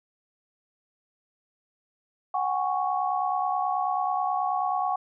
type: chord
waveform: sine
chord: F# suspended second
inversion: none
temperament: equal with one note detuned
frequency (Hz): 740 / 809.3 / 1108.7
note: F#5 / G#5 / C#6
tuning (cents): 0 / -45 / 0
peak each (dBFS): -27 / -29 / -29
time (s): 2.34-4.96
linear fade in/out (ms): 5
effects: none